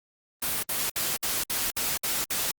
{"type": "noise bursts", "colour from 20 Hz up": "white", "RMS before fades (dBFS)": -28, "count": 8, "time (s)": [0.42, 2.513], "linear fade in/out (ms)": 5, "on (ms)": 210, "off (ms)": 59, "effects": ["Opus 32 kbps"]}